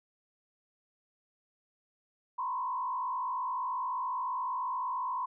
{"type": "tone with frequency modulation", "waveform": "sine", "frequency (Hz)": 1013, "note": "B5", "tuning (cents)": 44, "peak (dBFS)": -31, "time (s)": [2.38, 5.26], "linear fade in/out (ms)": 10, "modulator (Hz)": 54.4, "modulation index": 1.1, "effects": []}